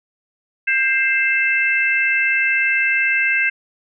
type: tone cluster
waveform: sine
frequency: 1591 / 2099 / 2643 Hz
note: G6 / C7 / E7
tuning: +25 / +5 / +4 cents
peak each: -19 dBFS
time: 0.67-3.5 s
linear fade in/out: 10 ms
effects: none